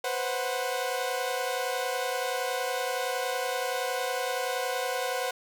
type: tone cluster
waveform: sawtooth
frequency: 496.3 / 527 / 737 Hz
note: B4 / C5 / F#5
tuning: +8 / +12 / -7 cents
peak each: -29 dBFS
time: 0.04-5.31 s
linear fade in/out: 5 ms
effects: none